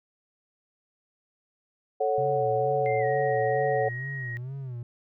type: chord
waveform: sine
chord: F# minor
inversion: first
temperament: equal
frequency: 440 / 554.4 / 740 Hz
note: A4 / C#5 / F#5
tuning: 0 / 0 / 0 cents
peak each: -27 dBFS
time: 2-3.89 s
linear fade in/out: 10 ms
type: tone with vibrato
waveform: triangle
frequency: 128.1 Hz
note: C3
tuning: 36 cents flat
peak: -31 dBFS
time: 2.18-4.83 s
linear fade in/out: 2 ms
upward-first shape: sine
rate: 2.2 Hz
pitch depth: 130 cents each way
type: tone with pitch glide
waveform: sine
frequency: 2093 to 1886.3 Hz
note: C7 to A#6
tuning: 0 to +20 cents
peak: -34 dBFS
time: 2.86-4.37 s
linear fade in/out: 0 ms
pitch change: -180 cents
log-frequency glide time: 2.99-3.05 s
effects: none